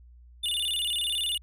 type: tone with vibrato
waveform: square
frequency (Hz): 3200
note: G7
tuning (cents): +35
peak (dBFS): -27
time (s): 0.43-1.38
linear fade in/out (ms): 10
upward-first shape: square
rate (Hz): 18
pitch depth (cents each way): 180
effects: added 60 Hz sine -49 dBFS peak until 1.42 s